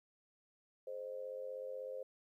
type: tone with amplitude modulation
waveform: sine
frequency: 523.3 Hz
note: C5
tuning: in tune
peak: -38 dBFS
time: 0.87-2.03 s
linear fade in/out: 5 ms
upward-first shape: sine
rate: 96.2 Hz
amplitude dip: 80%
effects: 13-bit